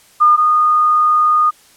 sine tone pair in turn, 1213 / 1228.5 Hz, D#6 / D#6, -44 / -22 cents, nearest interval unison, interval 22 cents, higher second, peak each -6 / -9 dBFS, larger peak first, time 0.2-0.37 / 0.37-1.51 s, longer second, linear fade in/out 20 ms, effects white hiss -48 dBFS RMS until 1.76 s + low-pass 12000 Hz 12 dB/octave

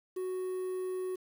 triangle tone with quantisation, 370 Hz, F#4, in tune, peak -31 dBFS, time 0.16-1.16 s, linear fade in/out 10 ms, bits 9, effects none

